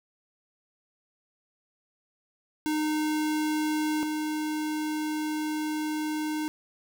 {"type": "tone pair in turn", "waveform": "square", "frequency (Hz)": [306.7, 306.7], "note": ["D#4", "D#4"], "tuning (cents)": [-25, -25], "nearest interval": "unison", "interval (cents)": 0, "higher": "neither", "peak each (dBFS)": [-26, -29], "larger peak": "first", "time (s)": [[2.66, 4.03], [4.03, 6.48]], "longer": "second", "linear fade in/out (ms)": 0, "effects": ["9-bit"]}